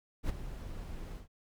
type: noise with ADSR envelope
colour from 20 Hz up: brown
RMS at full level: -30 dBFS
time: 0.23-1.28 s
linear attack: 62 ms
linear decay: 16 ms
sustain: -12 dB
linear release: 130 ms
effects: none